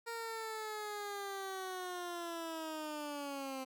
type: linear sweep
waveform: 15% pulse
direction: down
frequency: 466.2 to 260.8 Hz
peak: -34 dBFS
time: 0.06-3.65 s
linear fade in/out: 20 ms
effects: none